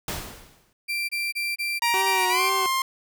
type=noise with exponential decay; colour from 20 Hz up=pink; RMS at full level=-27 dBFS; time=0.08-0.73 s; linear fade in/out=2 ms; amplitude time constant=140 ms
type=tone bursts; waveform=35% pulse; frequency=2357 Hz; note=D7; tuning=6 cents sharp; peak=-23 dBFS; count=7; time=0.88-2.5 s; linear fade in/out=20 ms; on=210 ms; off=25 ms
type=tone with pitch glide; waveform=sawtooth; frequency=942 to 1057.4 Hz; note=A#5 to C6; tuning=+18 to +18 cents; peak=-18 dBFS; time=1.82-2.82 s; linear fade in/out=2 ms; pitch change=+200 cents; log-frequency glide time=2.29-2.4 s
type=tone with vibrato; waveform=20% pulse; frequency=375.7 Hz; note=F#4; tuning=26 cents sharp; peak=-22 dBFS; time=1.94-2.66 s; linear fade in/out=0 ms; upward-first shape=sine; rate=2.1 Hz; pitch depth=52 cents each way
effects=none